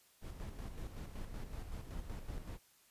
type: noise with tremolo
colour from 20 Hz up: brown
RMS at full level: -43 dBFS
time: 0.21-2.59 s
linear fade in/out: 50 ms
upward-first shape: square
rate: 5.3 Hz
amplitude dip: 50%
effects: white hiss -68 dBFS RMS until 2.9 s + resampled to 32000 Hz